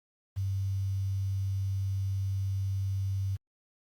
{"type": "tone with quantisation", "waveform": "sine", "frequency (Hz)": 97, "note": "G2", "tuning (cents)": -18, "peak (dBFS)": -28, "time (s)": [0.36, 3.37], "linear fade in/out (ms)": 20, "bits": 9, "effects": ["Opus 48 kbps"]}